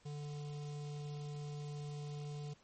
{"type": "tone with notch filter", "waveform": "square", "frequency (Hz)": 146.83, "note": "D3", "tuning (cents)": 0, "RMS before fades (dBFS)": -44, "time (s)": [0.05, 2.54], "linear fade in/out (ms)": 10, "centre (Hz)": 1600, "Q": 0.62, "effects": ["pink hiss -68 dBFS RMS until 2.63 s", "MP3 32 kbps"]}